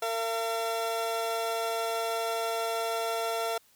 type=tone pair together; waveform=30% pulse; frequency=455.4 / 680 Hz; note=A#4 / F5; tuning=-40 / -46 cents; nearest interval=perfect fifth; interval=694 cents; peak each=-30 / -28 dBFS; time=0.02-3.58 s; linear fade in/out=5 ms; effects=white hiss -63 dBFS RMS until 3.75 s

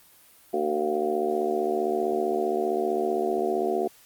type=harmonic tone with a mistuned harmonic; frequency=75.4 Hz; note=D2; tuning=46 cents sharp; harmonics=3 / 4 / 5 / 6 / 7 / 8 / 9 / 10; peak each=-35 / -35 / -26 / -31 / -38 / -40 / -29 / -38 dBFS; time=0.53-3.88 s; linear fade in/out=10 ms; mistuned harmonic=9; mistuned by=+36 cents; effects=white hiss -55 dBFS RMS until 4.05 s + Opus 32 kbps

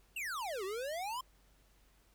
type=exponential two-way sweep; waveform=square; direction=down then up; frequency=2866 to 366.1 to 1064 Hz; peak=-38 dBFS; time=0.16-1.21 s; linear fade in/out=5 ms; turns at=0.64 s; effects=added 48 Hz sine -66 dBFS peak until 2.14 s + pink hiss -70 dBFS RMS until 2.14 s

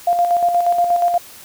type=tone with tremolo; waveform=sine; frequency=698.5 Hz; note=F5; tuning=in tune; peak=-11 dBFS; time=0.07-1.18 s; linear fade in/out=5 ms; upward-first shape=square; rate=8.4 Hz; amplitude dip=45%; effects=white hiss -40 dBFS RMS until 1.44 s

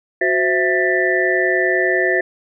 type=tone cluster; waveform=sine; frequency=369.8 / 520 / 662 / 1778 / 1968 Hz; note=F#4 / C5 / E5 / A6 / B6; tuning=-1 / -11 / +7 / +18 / -7 cents; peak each=-19 / -23 / -22 / -18 / -23 dBFS; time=0.21-2.21 s; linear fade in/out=5 ms; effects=none

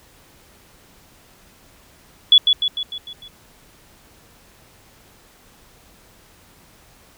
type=tone with echo; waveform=sine; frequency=3401 Hz; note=G#7; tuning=40 cents sharp; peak=-6 dBFS; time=2.32-2.38 s; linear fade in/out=2 ms; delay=150 ms; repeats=6; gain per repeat=-5 dB; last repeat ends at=3.28 s; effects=pink hiss -51 dBFS RMS until 7.17 s

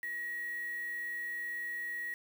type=tone with quantisation; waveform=sine; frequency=1902 Hz; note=A#6; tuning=34 cents sharp; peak=-36 dBFS; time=0.03-2.14 s; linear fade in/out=2 ms; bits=8; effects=none

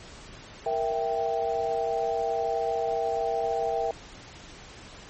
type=chord; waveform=sine; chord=E diminished; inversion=second; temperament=equal; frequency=466.2 / 659.3 / 784 Hz; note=Bb4 / E5 / G5; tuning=0 / 0 / 0 cents; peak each=-29 dBFS; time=0.66-3.91 s; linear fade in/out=2 ms; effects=pink hiss -46 dBFS RMS until 5.09 s + MP3 32 kbps

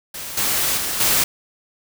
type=noise with level steps; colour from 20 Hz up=white; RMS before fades=-31 / -20 / -24 / -17 dBFS; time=0.14-1.24 s; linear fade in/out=5 ms; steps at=0.37 / 0.77 / 1 s; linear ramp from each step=5 ms; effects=none

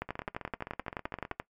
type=two click trains; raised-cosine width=0.5 ms; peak=-18 / -24 dBFS; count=17 / 20; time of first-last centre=0.02-1.399 / 0.09-1.316 s; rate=11.6 / 15.5 Hz; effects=noise-tail reverb RT60 0.1 s tail -19 dB re dry + MP3 96 kbps

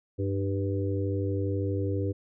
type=harmonic tone with a mistuned harmonic; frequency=98 Hz; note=G2; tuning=in tune; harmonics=1 / 3 / 4 / 5; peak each=-28 / -33 / -34 / -35 dBFS; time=0.18-2.13 s; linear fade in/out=20 ms; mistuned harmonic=3; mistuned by=+33 cents; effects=none

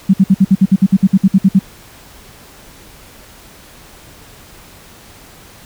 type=tone bursts; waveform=sine; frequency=191.9 Hz; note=G3; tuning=37 cents flat; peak=-4 dBFS; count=15; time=0.09-1.593 s; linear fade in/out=10 ms; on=47 ms; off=57 ms; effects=pink hiss -40 dBFS RMS until 5.65 s

